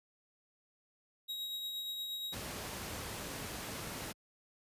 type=tone with tremolo; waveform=45% pulse; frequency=3810 Hz; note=A#7; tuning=37 cents sharp; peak=-37 dBFS; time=1.28-2.35 s; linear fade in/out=20 ms; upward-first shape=triangle; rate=8.5 Hz; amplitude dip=35%
type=noise; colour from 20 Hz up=pink; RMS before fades=-42 dBFS; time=2.32-4.13 s; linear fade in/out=20 ms
effects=high-pass 60 Hz 12 dB/octave + resampled to 32000 Hz